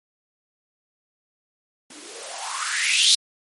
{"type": "noise with band-pass filter sweep", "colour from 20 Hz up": "violet", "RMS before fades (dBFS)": -23, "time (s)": [1.9, 3.15], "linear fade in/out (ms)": 5, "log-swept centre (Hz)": [250, 4100], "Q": 6.3, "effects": ["MP3 48 kbps"]}